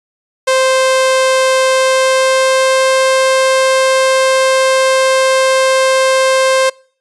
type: tone with pitch glide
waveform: sawtooth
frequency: 523.3 to 526.3 Hz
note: C5 to C5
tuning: 0 to +10 cents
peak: -5 dBFS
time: 0.47-6.7 s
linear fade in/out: 10 ms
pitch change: +10 cents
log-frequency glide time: 1.65-2.9 s
effects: noise-tail reverb RT60 0.5 s tail -26 dB re dry + resampled to 24000 Hz